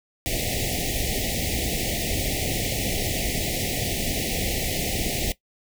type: band-stop noise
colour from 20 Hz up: pink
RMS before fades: -26 dBFS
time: 0.26-5.32 s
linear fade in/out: 0 ms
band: 780 to 1900 Hz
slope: 96 dB/octave
effects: noise-tail reverb RT60 0.1 s tail -17 dB re dry